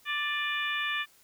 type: harmonic tone with a mistuned harmonic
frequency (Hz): 587.3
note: D5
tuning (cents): 0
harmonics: 2 / 3 / 4 / 5 / 6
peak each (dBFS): -36 / -32 / -34 / -37 / -38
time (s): 0.05-1.06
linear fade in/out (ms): 50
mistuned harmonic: 4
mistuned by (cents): +38
effects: white hiss -61 dBFS RMS until 1.23 s